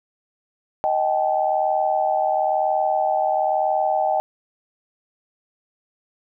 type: tone cluster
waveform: sine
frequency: 626 / 773 / 854 Hz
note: D#5 / G5 / G#5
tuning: +10 / -24 / +48 cents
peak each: -22 / -20 / -26 dBFS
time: 0.84-4.2 s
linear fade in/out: 0 ms
effects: none